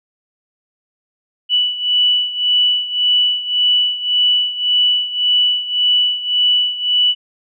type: beating tone pair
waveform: sine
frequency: 2960 / 2961.8 Hz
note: F#7 / F#7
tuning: 0 / +1 cents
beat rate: 1.8 Hz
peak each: -14 / -18 dBFS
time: 1.49-7.15 s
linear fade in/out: 50 ms
effects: none